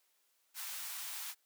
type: high-pass noise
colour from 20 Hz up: white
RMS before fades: -43 dBFS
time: 0.54-1.35 s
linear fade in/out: 50 ms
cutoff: 830 Hz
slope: 24 dB/octave
effects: white hiss -75 dBFS RMS until 1.45 s + high-pass 400 Hz 12 dB/octave